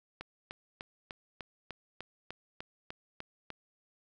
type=click train; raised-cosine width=0.3 ms; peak=-25 dBFS; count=12; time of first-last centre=0.21-3.503 s; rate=3.34 Hz; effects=none